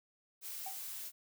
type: noise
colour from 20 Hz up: blue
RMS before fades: -44 dBFS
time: 0.41-1.12 s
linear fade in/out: 50 ms
type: tone with exponential decay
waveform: triangle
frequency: 769 Hz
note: G5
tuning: 33 cents flat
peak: -37 dBFS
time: 0.66-0.8 s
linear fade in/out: 5 ms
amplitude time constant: 30 ms
effects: none